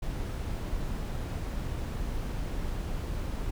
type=noise; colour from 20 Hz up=brown; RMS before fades=-33 dBFS; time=0.02-3.51 s; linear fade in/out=10 ms; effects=none